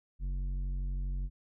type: tone with tanh clipping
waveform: sine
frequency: 46.25 Hz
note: F#1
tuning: in tune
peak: -33 dBFS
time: 0.19-1.3 s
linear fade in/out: 50 ms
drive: 9 dB
effects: none